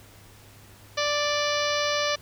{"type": "harmonic tone", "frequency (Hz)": 587.3, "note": "D5", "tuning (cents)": 0, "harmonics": [1, 2, 3, 4, 5, 6, 7, 8, 9, 10], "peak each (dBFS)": [-27, -30, -32, -33, -34, -35, -35, -36, -37, -37], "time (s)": [0.97, 2.16], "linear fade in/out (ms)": 10, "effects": ["added 102 Hz sine -52 dBFS peak until 2.21 s", "pink hiss -52 dBFS RMS until 2.21 s"]}